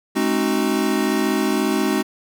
square tone cluster, 211.4 / 266 / 308.1 / 372.2 Hz, G#3 / C4 / D#4 / F#4, +31 / +29 / -17 / +10 cents, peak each -24 dBFS, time 0.15-2.03 s, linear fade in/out 20 ms, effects none

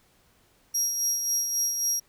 35% pulse tone with tremolo, 5650 Hz, F8, 19 cents sharp, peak -20 dBFS, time 0.74-2 s, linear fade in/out 10 ms, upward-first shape sine, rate 3.7 Hz, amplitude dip 45%, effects pink hiss -63 dBFS RMS until 2.08 s

